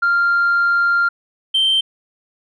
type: tone pair in turn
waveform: sine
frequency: 1393 / 3127 Hz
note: F6 / G7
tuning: -5 / -5 cents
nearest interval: octave + major second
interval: 1400 cents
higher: second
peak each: -11 dBFS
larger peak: neither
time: 0.02-1.09 / 1.54-1.81 s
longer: first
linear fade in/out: 10 ms
effects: tanh soft clip ceiling -10 dBFS